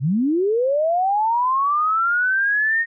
sine linear sweep, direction up, 118.7 to 1864.7 Hz, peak -16 dBFS, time 0-2.86 s, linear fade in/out 50 ms, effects none

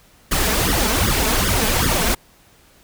pink noise with flanger, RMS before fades -18 dBFS, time 0.31-2.15 s, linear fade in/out 10 ms, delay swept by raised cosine 0.58 to 4.68 ms, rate 2.6 Hz, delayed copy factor +1, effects pink hiss -52 dBFS RMS until 2.83 s

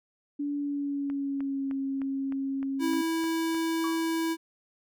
sine tone with pitch glide, 287.8 to 271.6 Hz, D4 to C#4, -35 to -35 cents, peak -28 dBFS, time 0.39-3.02 s, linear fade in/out 10 ms, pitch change -100 cents, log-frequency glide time 0.56-1.73 s
click train, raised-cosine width 0.5 ms, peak -30 dBFS, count 9, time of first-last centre 1.1-3.546 s, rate 3.27 Hz
square tone, 327.3 Hz, E4, 12 cents flat, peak -27 dBFS, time 2.79-4.37 s, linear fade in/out 50 ms
sine tone with exponential decay, 1128 Hz, C#6, 30 cents sharp, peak -31 dBFS, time 3.84-4.14 s, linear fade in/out 1 ms, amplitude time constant 64 ms
effects none

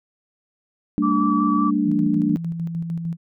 sine chord, G suspended second, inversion none, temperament equal with one note detuned, 196 / 225.3 / 293.7 Hz, G3 / A3 / D4, 0 / +41 / 0 cents, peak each -23 / -22 / -20 dBFS, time 0.98-2.36 s, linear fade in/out 0 ms
sine tone with vibrato, 1154 Hz, D6, 31 cents flat, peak -21 dBFS, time 1.02-1.71 s, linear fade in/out 20 ms, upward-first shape square, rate 5.3 Hz, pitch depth 14 cents each way
sine tone with tremolo, 167.1 Hz, E3, 24 cents sharp, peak -22 dBFS, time 1.84-3.17 s, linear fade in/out 50 ms, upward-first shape square, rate 6.6 Hz, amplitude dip 40%
effects none

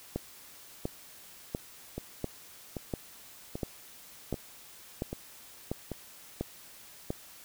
two click trains, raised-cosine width 2 ms, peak -18 / -22 dBFS, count 11 / 6, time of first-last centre 0.16-7.104 / 1.98-5.917 s, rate 1.44 / 1.27 Hz, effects white hiss -52 dBFS RMS until 7.44 s

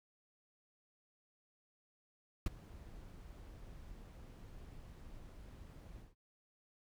brown noise with ADSR envelope, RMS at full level -29 dBFS, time 2.46-6.15 s, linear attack 4 ms, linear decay 19 ms, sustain -24 dB, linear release 160 ms, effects none

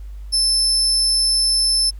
35% pulse tone, 5274 Hz, E8, in tune, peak -12 dBFS, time 0.32-1.91 s, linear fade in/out 20 ms, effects added 50 Hz sine -30 dBFS peak until 1.99 s + pink hiss -57 dBFS RMS until 1.99 s

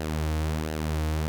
sawtooth tone with flanger, 77.78 Hz, D#2, in tune, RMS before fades -28 dBFS, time 0-1.28 s, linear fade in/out 0 ms, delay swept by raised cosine 0.85 to 5.15 ms, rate 1.4 Hz, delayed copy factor -0.55, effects none

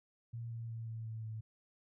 sine tone with pitch steps, 116.54 / 115.2 / 113.88 / 112.57 / 111.28 / 110 Hz, A#2 / A#2 / A#2 / A2 / A2 / A2, 0 / -20 / -40 / +40 / +20 / 0 cents, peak -40 dBFS, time 0.33-1.41 s, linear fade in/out 10 ms, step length 180 ms, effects none

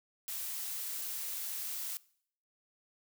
blue noise, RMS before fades -39 dBFS, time 0.28-1.97 s, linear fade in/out 0 ms, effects noise-tail reverb RT60 0.6 s tail -21 dB re dry

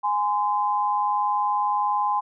sine tone pair together, 830.6 / 1029.2 Hz, G#5 / C6, 0 / -29 cents, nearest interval major third, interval 371 cents, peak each -23 dBFS, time 0.03-2.21 s, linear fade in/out 20 ms, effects none

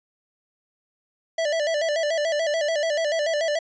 square tone with vibrato, 622.3 Hz, D#5, in tune, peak -22 dBFS, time 1.38-3.59 s, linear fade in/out 5 ms, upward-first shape square, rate 6.9 Hz, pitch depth 93 cents each way, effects resampled to 16000 Hz

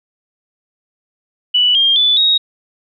sine tone with pitch steps, 2960 / 3209 / 3480 / 3773 Hz, F#7 / G7 / A7 / A#7, 0 / +40 / -20 / +20 cents, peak -9 dBFS, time 1.54-2.38 s, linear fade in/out 10 ms, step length 210 ms, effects none

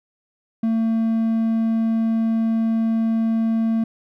triangle tone, 225 Hz, A3, 39 cents sharp, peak -15 dBFS, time 0.63-3.84 s, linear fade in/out 5 ms, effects none

